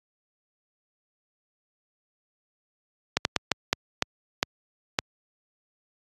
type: slowing click train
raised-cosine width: 0.2 ms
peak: -3 dBFS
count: 8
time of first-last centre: 3.17-4.989 s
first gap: 81 ms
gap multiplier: 1.38
effects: high-pass 80 Hz 12 dB/octave + AAC 32 kbps